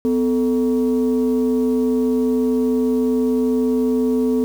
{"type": "tone pair together", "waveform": "sine", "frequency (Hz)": [251.6, 440], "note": ["B3", "A4"], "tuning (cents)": [32, 0], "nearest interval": "minor seventh", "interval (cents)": 968, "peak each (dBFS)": [-15, -18], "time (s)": [0.05, 4.44], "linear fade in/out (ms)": 0, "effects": ["tanh soft clip ceiling -11 dBFS", "7-bit"]}